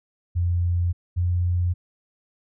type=tone pair in turn; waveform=sine; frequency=87.31 / 88.38 Hz; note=F2 / F2; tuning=0 / +21 cents; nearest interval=unison; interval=21 cents; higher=second; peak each=-19 dBFS; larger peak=neither; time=0.35-0.93 / 1.16-1.74 s; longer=neither; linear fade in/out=20 ms; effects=none